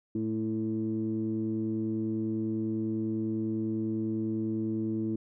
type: tone with low-pass filter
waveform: 15% pulse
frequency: 110 Hz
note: A2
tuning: in tune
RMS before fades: -31 dBFS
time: 0.15-5.16 s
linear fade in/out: 5 ms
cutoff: 290 Hz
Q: 9.7
effects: none